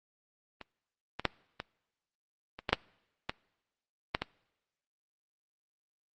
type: clicks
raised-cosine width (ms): 0.3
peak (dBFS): -27 / -19 / -8 / -20 / -26 / -13 / -6 / -15 / -11 / -15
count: 10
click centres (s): 0.613 / 1.196 / 1.253 / 1.601 / 2.59 / 2.692 / 2.73 / 3.295 / 4.149 / 4.22
effects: noise-tail reverb RT60 1.0 s tail -25 dB re dry + Opus 24 kbps